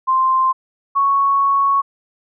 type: tone pair in turn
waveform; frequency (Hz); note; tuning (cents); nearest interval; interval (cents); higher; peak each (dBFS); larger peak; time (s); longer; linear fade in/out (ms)
sine; 1046.5 / 1108.7; C6 / C#6; 0 / 0; minor second; 100; second; -12; neither; 0.07-0.53 / 0.95-1.82; second; 20
effects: none